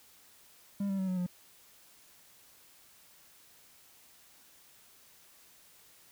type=tone with pitch steps; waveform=triangle; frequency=200 / 194.53 / 189.21 / 184.04 / 179.01 Hz; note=G3 / G3 / F#3 / F#3 / F3; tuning=+35 / -13 / +39 / -9 / +43 cents; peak=-28 dBFS; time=0.8-1.265 s; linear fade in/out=5 ms; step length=93 ms; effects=white hiss -60 dBFS RMS until 6.11 s